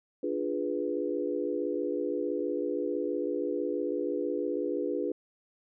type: chord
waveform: sine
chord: D diminished seventh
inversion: none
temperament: equal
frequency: 293.7 / 349.2 / 415.3 / 493.9 Hz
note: D4 / F4 / Ab4 / Cb5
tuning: 0 / 0 / 0 / 0 cents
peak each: -34 dBFS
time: 0.23-5.12 s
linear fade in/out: 5 ms
effects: none